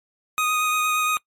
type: tone with vibrato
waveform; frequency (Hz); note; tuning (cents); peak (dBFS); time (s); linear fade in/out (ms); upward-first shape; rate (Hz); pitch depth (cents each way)
25% pulse; 1244.5; D#6; 0; -16; 0.38-1.17; 0; triangle; 8.6; 14
effects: noise-tail reverb RT60 0.1 s tail -24 dB re dry + MP3 64 kbps